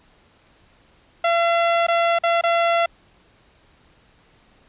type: tone with dropouts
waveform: sawtooth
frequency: 679 Hz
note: F5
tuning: 49 cents flat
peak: -12 dBFS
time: 1.24-2.86 s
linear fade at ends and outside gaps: 5 ms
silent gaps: 1.868-1.883 / 2.188-2.235 / 2.412-2.436 s
effects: pink hiss -56 dBFS RMS until 4.68 s + resampled to 8000 Hz